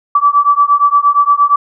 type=beating tone pair; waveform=sine; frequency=1151 / 1159.6 Hz; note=D6 / D6; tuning=-35 / -22 cents; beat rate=8.6 Hz; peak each=-10 dBFS; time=0.15-1.56 s; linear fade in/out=5 ms; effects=none